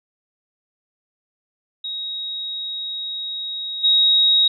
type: tone with level steps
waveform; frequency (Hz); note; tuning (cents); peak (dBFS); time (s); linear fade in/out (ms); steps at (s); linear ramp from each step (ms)
sine; 3788; A#7; +27; -25 / -12; 1.84-4.48; 5; 3.83; 20
effects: none